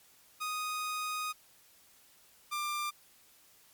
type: tone pair in turn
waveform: sawtooth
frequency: 1244.5 / 1189.9 Hz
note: D#6 / D6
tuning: 0 / +22 cents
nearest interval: minor second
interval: 78 cents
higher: first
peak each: -30 / -29 dBFS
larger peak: second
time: 0.4-1.33 / 2.51-2.91 s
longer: first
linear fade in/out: 20 ms
effects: white hiss -62 dBFS RMS until 3.73 s + MP3 96 kbps